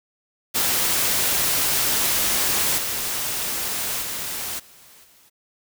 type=noise with level steps; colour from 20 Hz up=white; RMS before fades=-21 / -26 / -29 / -49 / -54 dBFS; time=0.54-5.3 s; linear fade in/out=20 ms; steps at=2.77 / 4.01 / 4.58 / 5.03 s; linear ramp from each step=20 ms; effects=none